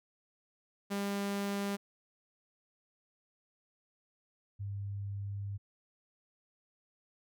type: tone pair in turn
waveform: sawtooth / sine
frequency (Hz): 200.3 / 100.15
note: G3 / G2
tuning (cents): +38 / +38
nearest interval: octave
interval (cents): 1200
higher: first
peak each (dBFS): -29 / -36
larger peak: first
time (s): 0.9-1.77 / 4.59-5.58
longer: second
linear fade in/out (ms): 20
effects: none